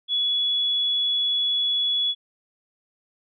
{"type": "tone", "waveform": "sine", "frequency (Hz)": 3391, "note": "G#7", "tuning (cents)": 35, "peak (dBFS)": -20, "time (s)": [0.08, 2.15], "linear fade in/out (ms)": 50, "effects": []}